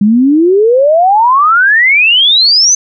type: exponential sweep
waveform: sine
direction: up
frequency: 198.1 to 6272 Hz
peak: -4 dBFS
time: 0.01-2.75 s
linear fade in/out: 5 ms
effects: none